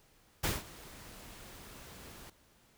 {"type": "noise with ADSR envelope", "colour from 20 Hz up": "pink", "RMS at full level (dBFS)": -31, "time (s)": [0.43, 2.3], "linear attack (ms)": 14, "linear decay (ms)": 180, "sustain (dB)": -20, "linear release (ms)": 6, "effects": ["pink hiss -66 dBFS RMS until 2.77 s"]}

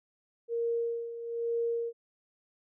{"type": "tone with tremolo", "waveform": "sine", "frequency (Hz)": 466.2, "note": "A#4", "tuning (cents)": 0, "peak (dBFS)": -27, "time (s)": [0.48, 1.93], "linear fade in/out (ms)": 50, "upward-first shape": "sine", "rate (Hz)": 1.1, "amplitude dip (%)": 70, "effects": []}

